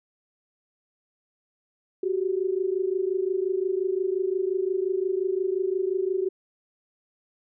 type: tone pair together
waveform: sine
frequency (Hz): 368.6 / 394.3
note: F#4 / G4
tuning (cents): -7 / +10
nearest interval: minor second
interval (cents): 117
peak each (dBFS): -25 / -27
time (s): 2.03-6.29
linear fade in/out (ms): 5
effects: none